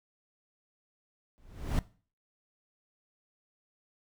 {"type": "noise with exponential growth", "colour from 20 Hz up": "brown", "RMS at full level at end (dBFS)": -24, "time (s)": [1.38, 1.79], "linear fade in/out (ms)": 0, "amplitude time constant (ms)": 89, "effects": ["noise-tail reverb RT60 0.4 s tail -19 dB re dry"]}